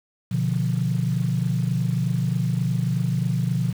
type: chord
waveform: sine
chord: B diminished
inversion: none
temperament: equal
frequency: 123.47 / 146.83 / 174.61 Hz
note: B2 / D3 / F3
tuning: 0 / 0 / 0 cents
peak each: -23 / -25 / -24 dBFS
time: 0.31-3.73 s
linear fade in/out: 10 ms
effects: tanh soft clip ceiling -12 dBFS + 7-bit